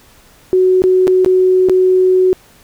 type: tone with dropouts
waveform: sine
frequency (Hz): 370.8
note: F#4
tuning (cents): +4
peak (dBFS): -7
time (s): 0.53-2.33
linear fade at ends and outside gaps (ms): 0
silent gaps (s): 0.82-0.839 / 1.071-1.078 / 1.247-1.261 / 1.687-1.696
effects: pink hiss -46 dBFS RMS until 2.63 s